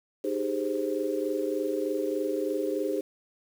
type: chord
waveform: sine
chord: Ab major seventh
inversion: second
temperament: equal with one note detuned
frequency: 307.4 / 392 / 415.3 / 523.3 Hz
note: Eb4 / G4 / Ab4 / C5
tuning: -21 / 0 / 0 / 0 cents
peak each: -32 dBFS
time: 0.24-3.01 s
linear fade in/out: 5 ms
effects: 8-bit